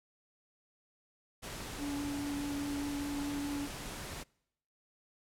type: noise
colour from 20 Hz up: pink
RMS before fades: -43 dBFS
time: 1.42-4.24 s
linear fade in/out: 20 ms
type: tone with vibrato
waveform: triangle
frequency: 286.3 Hz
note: D4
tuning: 44 cents flat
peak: -33 dBFS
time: 1.78-3.69 s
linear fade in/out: 50 ms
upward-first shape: triangle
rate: 4.8 Hz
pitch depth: 14 cents each way
effects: noise-tail reverb RT60 0.8 s tail -26 dB re dry + low-pass 12000 Hz 12 dB/octave